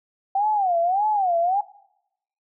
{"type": "tone with vibrato", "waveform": "sine", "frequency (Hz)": 761, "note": "F#5", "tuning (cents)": 48, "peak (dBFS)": -18, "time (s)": [0.35, 1.61], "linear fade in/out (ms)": 5, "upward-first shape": "sine", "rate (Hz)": 1.7, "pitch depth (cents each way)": 210, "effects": ["noise-tail reverb RT60 0.8 s tail -20 dB re dry"]}